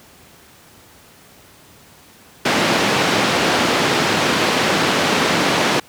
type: band-pass noise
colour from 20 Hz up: pink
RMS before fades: -17 dBFS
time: 2.45-5.8 s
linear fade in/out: 5 ms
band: 200 to 4500 Hz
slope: 12 dB/octave
effects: pink hiss -46 dBFS RMS until 5.88 s + high-pass 80 Hz 12 dB/octave